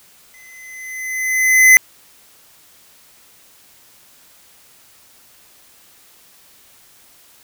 square tone with exponential growth, 2035 Hz, C7, 49 cents flat, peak -4 dBFS, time 0.34-1.77 s, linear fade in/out 0 ms, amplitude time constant 310 ms, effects white hiss -49 dBFS RMS until 7.43 s

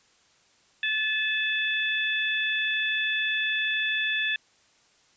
harmonic tone, 867 Hz, A5, 26 cents flat, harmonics 2 / 3 / 4, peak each -27 / -29 / -30 dBFS, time 0.83-4.36 s, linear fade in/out 2 ms, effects white hiss -62 dBFS RMS until 5.16 s + resampled to 16000 Hz

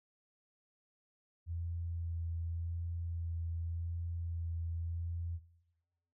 sine tone with vibrato, 84.2 Hz, E2, 37 cents sharp, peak -36 dBFS, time 1.46-5.4 s, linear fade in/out 50 ms, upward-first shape sine, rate 0.87 Hz, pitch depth 16 cents each way, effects noise-tail reverb RT60 1.0 s tail -18 dB re dry

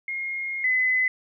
sine tone pair in turn, 2142 / 2022 Hz, C7 / B6, +40 / +40 cents, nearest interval minor second, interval 100 cents, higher first, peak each -27 / -19 dBFS, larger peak second, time 0.08-0.64 / 0.64-1.08 s, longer first, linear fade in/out 2 ms, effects none

